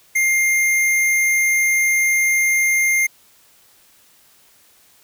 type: tone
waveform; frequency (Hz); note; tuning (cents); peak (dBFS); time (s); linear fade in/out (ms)
square; 2112; C7; +16; -15; 0.15-3.07; 10
effects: white hiss -53 dBFS RMS until 5.03 s